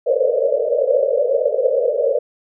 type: band-pass noise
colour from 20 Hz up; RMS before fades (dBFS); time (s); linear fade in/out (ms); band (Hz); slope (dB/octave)
white; -17; 0.06-2.19; 10; 460 to 590; 96
effects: none